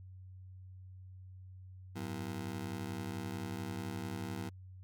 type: ring-modulated tone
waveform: 25% pulse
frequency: 144.3 Hz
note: D3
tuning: 30 cents flat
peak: -32 dBFS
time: 1.95-4.5 s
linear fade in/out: 20 ms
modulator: 39.9 Hz
effects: added 93 Hz sine -49 dBFS peak until 4.83 s